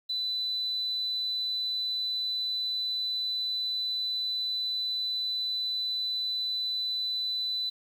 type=tone; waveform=sine; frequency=3996 Hz; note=B7; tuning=20 cents sharp; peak=-28 dBFS; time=0.09-7.7 s; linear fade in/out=10 ms; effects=9-bit